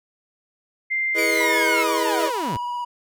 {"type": "tone with pitch glide", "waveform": "sine", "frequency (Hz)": [2093, 2169], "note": ["C7", "C#7"], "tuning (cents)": [0, -38], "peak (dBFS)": -20, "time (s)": [0.9, 1.84], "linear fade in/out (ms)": 20, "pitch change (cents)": 62, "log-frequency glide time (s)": [1.29, 1.56]}
{"type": "chord", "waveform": "square", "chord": "E major seventh", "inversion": "none", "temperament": "equal with one note detuned", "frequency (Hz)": [329.6, 415.3, 487.4, 622.3], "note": ["E4", "G#4", "B4", "D#5"], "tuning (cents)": [0, 0, -23, 0], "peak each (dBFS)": -28, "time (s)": [1.14, 2.31], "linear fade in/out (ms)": 50}
{"type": "linear sweep", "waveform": "sawtooth", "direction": "down", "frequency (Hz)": [2349, 86.5], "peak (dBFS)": -22, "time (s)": [1.18, 2.57], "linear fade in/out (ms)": 5}
{"type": "tone with vibrato", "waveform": "triangle", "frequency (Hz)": 971, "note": "B5", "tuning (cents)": -30, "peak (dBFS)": -23, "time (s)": [1.4, 2.85], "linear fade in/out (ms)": 10, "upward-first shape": "triangle", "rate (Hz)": 18, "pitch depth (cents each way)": 25}
{"effects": []}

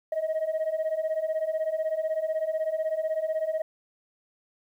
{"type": "beating tone pair", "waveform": "sine", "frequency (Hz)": [622.3, 638.3], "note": ["D#5", "D#5"], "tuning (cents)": [0, 44], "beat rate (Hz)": 16, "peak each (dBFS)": [-28, -26], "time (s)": [0.12, 3.62], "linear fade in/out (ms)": 5, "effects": ["tanh soft clip ceiling -22 dBFS", "10-bit"]}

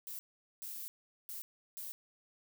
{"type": "noise bursts at uneven times", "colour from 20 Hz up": "violet", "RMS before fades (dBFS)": -44, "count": 4, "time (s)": [[0.07, 0.19], [0.62, 0.88], [1.29, 1.42], [1.77, 1.92]], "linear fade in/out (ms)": 0, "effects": []}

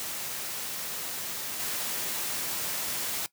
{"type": "noise with level steps", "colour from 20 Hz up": "white", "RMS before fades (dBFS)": [-35, -32], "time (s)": [0, 3.26], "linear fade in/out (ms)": 0, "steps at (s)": 1.59, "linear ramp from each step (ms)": 10, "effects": ["noise-tail reverb RT60 0.1 s tail -19 dB re dry", "high-pass 100 Hz 12 dB/octave"]}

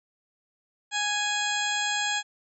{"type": "harmonic tone", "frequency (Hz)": 830.6, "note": "G#5", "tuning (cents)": 0, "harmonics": [1, 2, 3, 4, 5, 6, 8, 9], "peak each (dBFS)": [-32, -30, -34, -31, -37, -43, -38, -34], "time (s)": [0.91, 2.23], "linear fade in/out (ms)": 50, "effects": []}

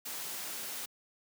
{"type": "noise", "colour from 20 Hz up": "white", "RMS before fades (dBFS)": -40, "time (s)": [0.05, 0.86], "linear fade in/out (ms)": 10, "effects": ["high-pass 150 Hz 12 dB/octave"]}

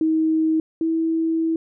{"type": "tone pair in turn", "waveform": "sine", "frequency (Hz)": [317.7, 325.3], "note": ["D#4", "E4"], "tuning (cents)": [36, -23], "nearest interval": "unison", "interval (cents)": 41, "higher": "second", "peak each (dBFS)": [-16, -18], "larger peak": "first", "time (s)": [[0.01, 0.6], [0.81, 1.56]], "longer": "second", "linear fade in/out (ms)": 2, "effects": []}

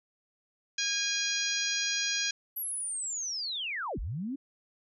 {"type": "harmonic tone", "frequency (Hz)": 819, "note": "G#5", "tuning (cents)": -24, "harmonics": [2, 3, 4, 5, 6, 7, 8], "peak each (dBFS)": [-36, -36, -36, -36, -36, -36, -36], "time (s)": [0.78, 2.31], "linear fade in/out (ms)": 5}
{"type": "linear two-way sweep", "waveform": "sine", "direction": "down then up", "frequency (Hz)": [11840, 33.19, 287.4], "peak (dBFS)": -32, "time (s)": [2.56, 4.36], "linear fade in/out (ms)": 10, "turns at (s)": 3.99}
{"effects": []}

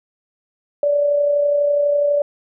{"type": "tone with amplitude modulation", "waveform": "sine", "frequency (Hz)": 579, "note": "D5", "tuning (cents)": -25, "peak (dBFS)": -12, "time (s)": [0.83, 2.22], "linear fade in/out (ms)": 2, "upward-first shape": "sine", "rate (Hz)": 32.1, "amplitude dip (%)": 35, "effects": []}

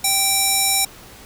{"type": "tone with band-pass filter", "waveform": "square", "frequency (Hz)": 780, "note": "G5", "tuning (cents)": -9, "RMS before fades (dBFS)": -18, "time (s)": [0.04, 0.85], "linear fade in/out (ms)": 5, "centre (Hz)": 9400, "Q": 1.2, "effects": ["pink hiss -42 dBFS RMS until 1.25 s"]}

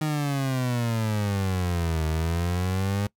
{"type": "exponential two-way sweep", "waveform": "30% pulse", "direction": "down then up", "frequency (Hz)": [156, 78, 102.8], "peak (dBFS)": -21, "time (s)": [0.01, 3.07], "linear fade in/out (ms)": 5, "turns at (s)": 2.06, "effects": ["noise-tail reverb RT60 0.1 s tail -22 dB re dry"]}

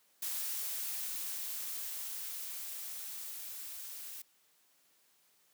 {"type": "noise with level ramp", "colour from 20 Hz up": "blue", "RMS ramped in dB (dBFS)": [-37, -46], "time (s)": [0.22, 4.22], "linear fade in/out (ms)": 5, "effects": ["white hiss -70 dBFS RMS until 5.53 s", "high-pass 150 Hz 12 dB/octave"]}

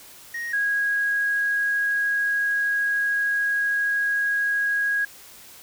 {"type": "tone pair in turn", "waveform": ["triangle", "sine"], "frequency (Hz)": [1872, 1647.8], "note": ["A#6", "G#6"], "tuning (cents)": [7, -14], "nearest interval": "major second", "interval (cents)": 221, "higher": "first", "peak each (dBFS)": [-26, -20], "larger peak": "second", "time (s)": [[0.34, 0.53], [0.53, 5.05]], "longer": "second", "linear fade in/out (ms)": 5, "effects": ["white hiss -46 dBFS RMS until 5.62 s"]}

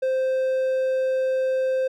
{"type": "tone", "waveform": "triangle", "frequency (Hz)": 522, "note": "C5", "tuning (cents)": -4, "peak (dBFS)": -18, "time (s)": [0.02, 1.88], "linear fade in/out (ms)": 10, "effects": []}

